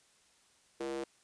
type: tone with high-pass filter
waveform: square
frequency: 68 Hz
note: C#2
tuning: 33 cents flat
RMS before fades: -38 dBFS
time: 0.8-1.04 s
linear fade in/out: 5 ms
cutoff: 400 Hz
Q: 8.3
effects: white hiss -67 dBFS RMS until 1.23 s + resampled to 22050 Hz